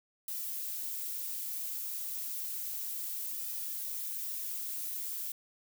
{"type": "noise with flanger", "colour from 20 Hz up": "violet", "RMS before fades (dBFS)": -38, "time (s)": [0.28, 5.32], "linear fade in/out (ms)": 2, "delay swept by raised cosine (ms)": [1.8, 6.6], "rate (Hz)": 0.31, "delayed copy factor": -0.5, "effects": []}